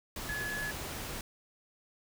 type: tone in noise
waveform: sine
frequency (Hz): 1700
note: G#6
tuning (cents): +40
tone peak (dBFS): -35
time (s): 0.29-0.71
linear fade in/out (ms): 2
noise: pink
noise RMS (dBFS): -40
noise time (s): 0.16-1.21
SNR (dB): +2
effects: none